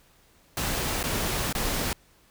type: noise with dropouts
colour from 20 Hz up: pink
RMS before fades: -28 dBFS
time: 0.57-1.93 s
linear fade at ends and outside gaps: 2 ms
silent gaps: 1.03-1.038 / 1.527-1.55 s
effects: pink hiss -60 dBFS RMS until 2.3 s